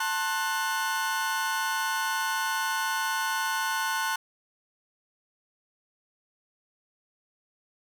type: chord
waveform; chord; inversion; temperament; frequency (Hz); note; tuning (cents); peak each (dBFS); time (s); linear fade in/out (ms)
40% pulse; F# diminished; first; just; 888 / 1065.6 / 1480; A5 / C6 / F#6; +16 / +31 / 0; -30 / -32 / -29; 0-4.16; 5
effects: none